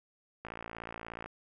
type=click train; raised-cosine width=0.5 ms; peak=-26 dBFS; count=47; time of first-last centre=0.45-1.26 s; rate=56.8 Hz; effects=none